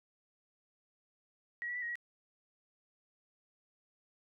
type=tone with pitch steps; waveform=sine; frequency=1907 / 1942 / 1975 / 1884 / 1915 Hz; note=A#6 / B6 / B6 / A#6 / A#6; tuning=+39 / -30 / 0 / +18 / +46 cents; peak=-36 dBFS; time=1.62-1.955 s; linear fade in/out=0 ms; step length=67 ms; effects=none